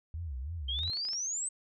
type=tone with vibrato; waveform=sine; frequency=73.42 Hz; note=D2; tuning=in tune; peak=-35 dBFS; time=0.14-0.9 s; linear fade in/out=0 ms; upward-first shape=sine; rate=3.1 Hz; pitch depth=280 cents each way
type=exponential sweep; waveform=sine; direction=up; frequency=3136 to 8290 Hz; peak=-32 dBFS; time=0.68-1.49 s; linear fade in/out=10 ms
type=clicks; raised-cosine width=0.2 ms; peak=-32 dBFS; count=8; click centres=0.789 / 0.834 / 0.878 / 0.934 / 0.971 / 1.051 / 1.087 / 1.133 s
effects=none